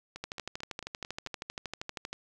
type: two click trains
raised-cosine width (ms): 0.2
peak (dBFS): -19 / -24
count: 25 / 6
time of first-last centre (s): 0.24-2.13 / 0.16-1.271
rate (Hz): 12.7 / 4.5
effects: none